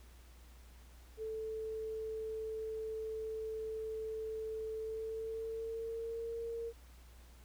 sine tone with pitch glide, 440 to 461.6 Hz, A4 to A#4, 0 to -17 cents, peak -38 dBFS, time 1.17-6.73 s, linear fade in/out 50 ms, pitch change +83 cents, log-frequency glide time 4.78-6.4 s, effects added 60 Hz sine -55 dBFS peak until 7.44 s + pink hiss -64 dBFS RMS until 7.44 s

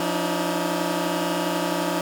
15% pulse tone cluster, 175.3 / 287.9 / 307.6 / 319.8 Hz, F3 / D4 / D#4 / D#4, +7 / -34 / -20 / +48 cents, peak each -21 / -22 / -24 / -22 dBFS, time 0-2.01 s, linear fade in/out 2 ms, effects none

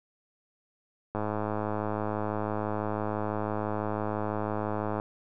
click train, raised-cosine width 1 ms, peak -17 dBFS, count 409, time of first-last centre 1.15-4.999 s, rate 106 Hz, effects none

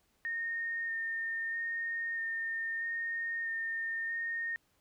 sine tone with vibrato, 1832 Hz, A#6, 31 cents flat, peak -33 dBFS, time 0.25-4.56 s, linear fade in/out 0 ms, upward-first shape square, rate 0.78 Hz, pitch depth 10 cents each way, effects pink hiss -73 dBFS RMS until 4.8 s

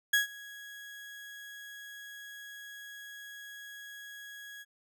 35% pulse tone with ADSR envelope, 1661.2 Hz, G#6, in tune, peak -20 dBFS, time 0.13-4.65 s, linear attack 7 ms, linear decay 130 ms, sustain -23 dB, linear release 36 ms, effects none

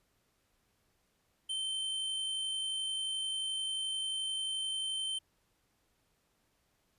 square tone with amplitude modulation, 3100 Hz, G7, 20 cents flat, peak -33 dBFS, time 1.49-5.19 s, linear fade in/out 10 ms, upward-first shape sine, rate 51.4 Hz, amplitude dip 25%, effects pink hiss -75 dBFS RMS until 6.98 s + resampled to 32000 Hz

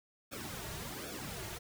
pink noise with flanger, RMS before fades -43 dBFS, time 0.31-1.59 s, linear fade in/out 20 ms, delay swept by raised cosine 0.99 to 3.99 ms, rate 1.3 Hz, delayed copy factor -0.85, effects none

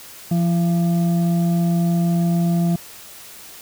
sine tone with frequency modulation, 171.7 Hz, F3, 29 cents flat, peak -15 dBFS, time 0.31-2.76 s, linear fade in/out 5 ms, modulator 510 Hz, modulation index 0.38, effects white hiss -40 dBFS RMS until 3.61 s

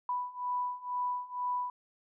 sine beating tone pair, 987.8 / 989.9 Hz, B5 / B5, 0 / +4 cents, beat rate 2.1 Hz, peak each -36 / -34 dBFS, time 0.09-1.7 s, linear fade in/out 2 ms, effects none

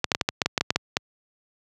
clicks, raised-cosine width 0.2 ms, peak -3 dBFS, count 12, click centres 0.043 / 0.118 / 0.149 / 0.212 / 0.289 / 0.418 / 0.46 / 0.578 / 0.61 / 0.705 / 0.76 / 0.969 s, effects high-pass 80 Hz 12 dB/octave

